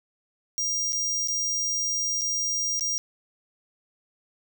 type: tone with dropouts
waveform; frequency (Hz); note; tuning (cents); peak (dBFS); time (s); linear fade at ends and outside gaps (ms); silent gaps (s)
square; 5700; F8; +34; -25; 0.58-2.98; 0; 0.923-0.93 / 1.274-1.284 / 2.211-2.217 / 2.795-2.809
effects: 10-bit